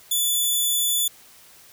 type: tone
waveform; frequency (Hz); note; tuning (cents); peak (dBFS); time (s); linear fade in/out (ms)
10% pulse; 3473; A7; -23; -12; 0.11-1.08; 5
effects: white hiss -50 dBFS RMS until 1.72 s

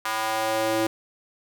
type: tone with high-pass filter sweep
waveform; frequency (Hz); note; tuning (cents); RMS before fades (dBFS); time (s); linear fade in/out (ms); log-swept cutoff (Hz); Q
square; 110.5; A2; +8; -25; 0.05-0.87; 5; 1100 to 370; 1.9
effects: none

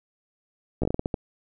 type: slowing click train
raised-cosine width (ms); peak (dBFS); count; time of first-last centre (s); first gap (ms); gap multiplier
2; -12; 9; 0.82-1.142; 14; 1.29
effects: none

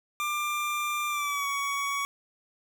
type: tone with pitch glide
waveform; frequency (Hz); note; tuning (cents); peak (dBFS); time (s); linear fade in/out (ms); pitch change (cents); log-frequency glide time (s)
25% pulse; 1190 to 1123.2; D6 to C#6; +22 to +22; -24; 0.2-2.05; 0; -100; 1.09-1.47
effects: none

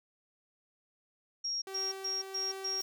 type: tone bursts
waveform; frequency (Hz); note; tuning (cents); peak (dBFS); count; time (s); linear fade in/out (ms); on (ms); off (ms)
sine; 5588; F8; 0; -32; 5; 1.44-2.82; 10; 180; 120
type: tone with tremolo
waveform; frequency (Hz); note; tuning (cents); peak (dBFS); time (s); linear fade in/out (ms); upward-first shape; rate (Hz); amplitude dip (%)
sawtooth; 385.6; G4; -28; -36; 1.67-2.81; 2; triangle; 1.4; 35
type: noise with exponential growth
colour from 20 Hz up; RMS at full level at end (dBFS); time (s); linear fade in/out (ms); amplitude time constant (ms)
blue; -41; 2.74-2.82; 5; 17
effects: none

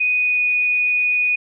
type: tone with pitch glide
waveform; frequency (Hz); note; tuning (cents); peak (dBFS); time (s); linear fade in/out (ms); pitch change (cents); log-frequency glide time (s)
sine; 2489 to 2473; D#7 to D#7; 0 to -11; -15; 0-1.36; 10; -11; 0.11-0.47
effects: none

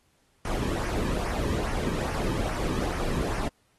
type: noise with flanger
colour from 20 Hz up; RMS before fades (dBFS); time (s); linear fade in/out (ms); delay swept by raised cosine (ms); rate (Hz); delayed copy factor
brown; -29; 0.45-3.48; 2; 0.25 to 1.45; 2.4; -0.6
effects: pink hiss -68 dBFS RMS until 3.78 s + AAC 32 kbps

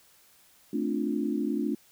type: chord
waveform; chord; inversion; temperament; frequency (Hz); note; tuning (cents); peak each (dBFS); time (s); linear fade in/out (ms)
sine; D minor seventh; second; equal; 220 / 261.6 / 293.7 / 349.2; A3 / C4 / D4 / F4; 0 / 0 / 0 / 0; -31 / -33 / -30 / -34; 0.73-1.75; 5
effects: white hiss -60 dBFS RMS until 1.91 s

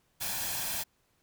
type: noise with comb filter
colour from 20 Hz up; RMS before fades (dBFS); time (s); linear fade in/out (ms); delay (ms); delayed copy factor
white; -34; 0.2-0.84; 20; 1.2; +0.55
effects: pink hiss -72 dBFS RMS until 1.22 s

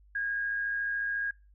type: tone with amplitude modulation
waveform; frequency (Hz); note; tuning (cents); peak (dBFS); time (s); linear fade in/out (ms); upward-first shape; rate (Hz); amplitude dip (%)
sine; 1633; G#6; -30; -27; 0.15-1.31; 5; sine; 114; 40
effects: noise-tail reverb RT60 0.3 s tail -24 dB re dry + added 50 Hz sine -56 dBFS peak until 1.54 s

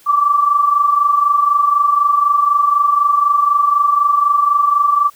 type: tone pair together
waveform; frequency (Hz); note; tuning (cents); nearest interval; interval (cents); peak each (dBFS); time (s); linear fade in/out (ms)
sine; 1141 / 1165; C#6 / D6; +50 / -14; unison; 36; -17 / -11; 0.06-5.1; 20
effects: white hiss -48 dBFS RMS until 5.15 s

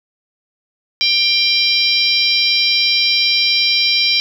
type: harmonic tone with a mistuned harmonic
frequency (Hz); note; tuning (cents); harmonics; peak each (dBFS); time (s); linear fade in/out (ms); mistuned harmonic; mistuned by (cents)
789; G5; +11; 3 / 4 / 5 / 6 / 7; -18 / -19 / -18 / -18 / -19; 1.01-4.2; 0; 6; +31
effects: 7-bit

